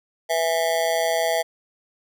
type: tone with amplitude modulation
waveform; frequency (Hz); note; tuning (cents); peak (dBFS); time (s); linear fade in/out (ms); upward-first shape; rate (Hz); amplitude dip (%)
square; 659.3; E5; 0; -16; 0.29-1.43; 20; sine; 166; 100
effects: none